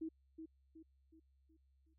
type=tone with echo; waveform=sine; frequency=321.1 Hz; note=E4; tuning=45 cents flat; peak=-40 dBFS; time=0.01-0.09 s; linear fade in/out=10 ms; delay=370 ms; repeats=5; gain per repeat=-7 dB; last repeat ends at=1.94 s; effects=added 67 Hz sine -70 dBFS peak until 1.98 s